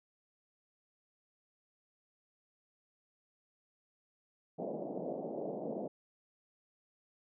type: band-pass noise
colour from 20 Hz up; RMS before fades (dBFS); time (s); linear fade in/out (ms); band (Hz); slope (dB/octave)
white; -40; 4.58-5.88; 10; 160 to 690; 48
effects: none